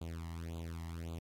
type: tone with flanger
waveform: sawtooth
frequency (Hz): 83.1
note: E2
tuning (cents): +15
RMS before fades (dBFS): -43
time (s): 0.01-1.19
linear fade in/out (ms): 5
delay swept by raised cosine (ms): 0.27 to 1.02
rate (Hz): 1.8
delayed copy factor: +1
effects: AAC 48 kbps